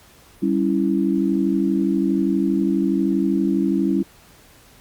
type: chord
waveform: sine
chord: C# diminished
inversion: second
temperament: equal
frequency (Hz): 196 / 277.2 / 329.6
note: G3 / C#4 / E4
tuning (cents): 0 / 0 / 0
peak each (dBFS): -21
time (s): 0.42-4.03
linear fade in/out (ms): 10
effects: pink hiss -50 dBFS RMS until 4.8 s + Opus 48 kbps